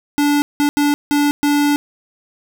square tone bursts at uneven times, 290.3 Hz, D4, 20 cents flat, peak -13 dBFS, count 5, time 0.18-0.42 / 0.6-0.69 / 0.77-0.94 / 1.11-1.31 / 1.43-1.76 s, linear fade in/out 0 ms, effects none

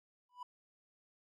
triangle tone with exponential growth, 987.8 Hz, B5, in tune, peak -38 dBFS, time 0.29-0.43 s, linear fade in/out 5 ms, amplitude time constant 29 ms, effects none

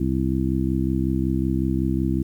harmonic tone, 65.4 Hz, C2, in tune, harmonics 1 / 2 / 3 / 4 / 5, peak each -26 / -26 / -26 / -26 / -26 dBFS, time 0-2.23 s, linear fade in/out 5 ms, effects 9-bit

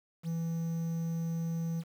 triangle tone with quantisation, 165.5 Hz, E3, 7 cents sharp, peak -29 dBFS, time 0.23-1.84 s, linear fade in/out 50 ms, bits 9, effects none

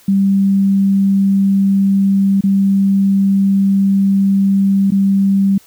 sine tone with dropouts, 196 Hz, G3, in tune, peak -9 dBFS, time 0.08-5.58 s, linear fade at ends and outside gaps 5 ms, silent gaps 2.409-2.437 / 4.906-4.919 s, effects white hiss -47 dBFS RMS until 5.66 s

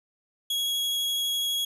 40% pulse tone with vibrato, 3322 Hz, G#7, in tune, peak -24 dBFS, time 0.5-1.65 s, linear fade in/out 5 ms, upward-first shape triangle, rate 12 Hz, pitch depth 9 cents each way, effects none

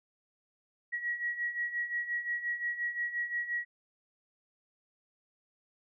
sine beating tone pair, 1910 / 1915.7 Hz, A#6 / A#6, +42 / +47 cents, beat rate 5.7 Hz, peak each -38 / -33 dBFS, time 0.92-3.65 s, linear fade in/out 20 ms, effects none

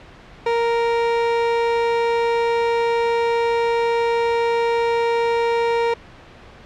30% pulse tone, 466.2 Hz, A#4, in tune, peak -14 dBFS, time 0.46-5.94 s, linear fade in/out 5 ms, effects pink hiss -43 dBFS RMS until 6.65 s + low-pass 3000 Hz 12 dB/octave

